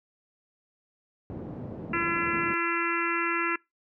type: band-pass noise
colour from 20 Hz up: pink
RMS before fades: -38 dBFS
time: 1.3-2.54 s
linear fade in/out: 0 ms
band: 130 to 390 Hz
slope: 12 dB/octave
type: harmonic tone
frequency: 339 Hz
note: E4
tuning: 49 cents sharp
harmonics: 1 / 3 / 4 / 5 / 6 / 7 / 8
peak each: -32 / -35 / -30 / -33 / -33 / -35 / -35 dBFS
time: 1.93-3.56 s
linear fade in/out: 5 ms
effects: noise-tail reverb RT60 0.2 s tail -24 dB re dry